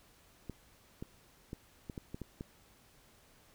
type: clicks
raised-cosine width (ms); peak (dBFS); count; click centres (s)
3; -28; 8; 0.497 / 1.025 / 1.531 / 1.898 / 1.978 / 2.145 / 2.217 / 2.409
effects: pink hiss -64 dBFS RMS until 3.54 s